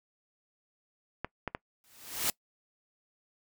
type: clicks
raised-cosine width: 0.5 ms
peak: -18 dBFS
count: 3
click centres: 1.246 / 1.477 / 1.549 s
type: noise with exponential growth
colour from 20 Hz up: white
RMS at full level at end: -27 dBFS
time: 1.84-2.3 s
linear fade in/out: 1 ms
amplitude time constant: 100 ms
effects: noise-tail reverb RT60 0.1 s tail -23 dB re dry